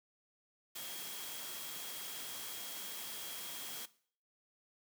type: tone in noise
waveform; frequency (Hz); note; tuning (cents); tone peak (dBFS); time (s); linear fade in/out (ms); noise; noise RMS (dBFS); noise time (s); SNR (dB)
sine; 3267; G#7; -29; -52; 0.75-3.86; 10; white; -45; 0.75-3.86; -10
effects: noise-tail reverb RT60 0.5 s tail -18 dB re dry + high-pass 150 Hz 12 dB/octave